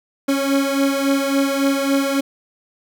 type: beating tone pair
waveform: 30% pulse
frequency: 274.6 / 278.2 Hz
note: C#4 / C#4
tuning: -16 / +6 cents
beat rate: 3.6 Hz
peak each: -15 / -19 dBFS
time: 0.28-2.21 s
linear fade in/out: 10 ms
effects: none